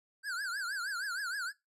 square tone with vibrato, 1525 Hz, G6, 48 cents flat, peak -35 dBFS, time 0.23-1.53 s, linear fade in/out 50 ms, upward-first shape triangle, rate 6.4 Hz, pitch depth 210 cents each way, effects noise-tail reverb RT60 0.2 s tail -20 dB re dry + low-pass 11000 Hz 12 dB/octave

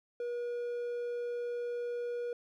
triangle tone, 480.7 Hz, B4, 47 cents flat, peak -32 dBFS, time 0.2-2.33 s, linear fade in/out 2 ms, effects none

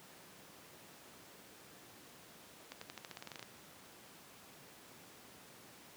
accelerating click train, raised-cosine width 0.2 ms, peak -28 dBFS, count 13, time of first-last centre 2.72-3.428 s, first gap 94 ms, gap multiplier 0.91, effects pink hiss -57 dBFS RMS until 5.96 s + high-pass 150 Hz 12 dB/octave

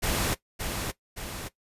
pink noise with echo, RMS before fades -27 dBFS, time 0.02-0.35 s, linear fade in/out 20 ms, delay 570 ms, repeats 2, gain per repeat -5 dB, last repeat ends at 1.49 s, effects noise-tail reverb RT60 0.1 s tail -17 dB re dry + resampled to 32000 Hz

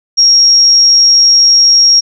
sine tone, 5588 Hz, F8, in tune, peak -3 dBFS, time 0.17-2.01 s, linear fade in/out 20 ms, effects none

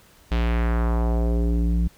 square tone with low-pass filter sweep, 58.1 Hz, A#1, 5 cents flat, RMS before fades -21 dBFS, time 0.31-1.88 s, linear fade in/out 10 ms, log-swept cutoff 3600 to 170 Hz, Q 1.6, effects pink hiss -54 dBFS RMS until 1.97 s

